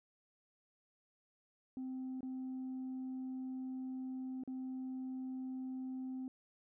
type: tone with dropouts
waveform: sine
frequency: 259.3 Hz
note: C4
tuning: 15 cents flat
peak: -38 dBFS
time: 1.77-6.28 s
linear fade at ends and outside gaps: 1 ms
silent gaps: 2.207-2.23 / 4.436-4.476 s
effects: tanh soft clip ceiling -38 dBFS